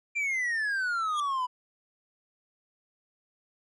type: exponential sweep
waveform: triangle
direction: down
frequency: 2390 to 982 Hz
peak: -25 dBFS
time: 0.15-1.47 s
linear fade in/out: 20 ms
type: tone with exponential growth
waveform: sawtooth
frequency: 3322 Hz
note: G#7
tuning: in tune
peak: -27 dBFS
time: 1.09-1.2 s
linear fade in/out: 2 ms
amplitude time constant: 22 ms
effects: resampled to 24000 Hz